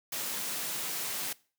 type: high-pass noise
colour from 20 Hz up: white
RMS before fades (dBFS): -35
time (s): 0.12-1.33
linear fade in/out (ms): 5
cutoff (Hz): 120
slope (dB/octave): 24
effects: noise-tail reverb RT60 0.4 s tail -22 dB re dry